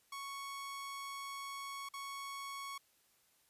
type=tone with dropouts; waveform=sawtooth; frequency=1108.7 Hz; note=C#6; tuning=in tune; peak=-39 dBFS; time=0.12-2.78 s; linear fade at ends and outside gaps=5 ms; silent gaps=1.889-1.937 s; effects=white hiss -72 dBFS RMS until 3.49 s + resampled to 32000 Hz